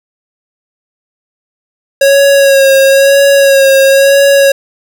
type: tone with vibrato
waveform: square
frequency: 549 Hz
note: C#5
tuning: 17 cents flat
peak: -4 dBFS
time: 2.01-4.52 s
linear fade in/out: 5 ms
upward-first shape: sine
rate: 1 Hz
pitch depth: 28 cents each way
effects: none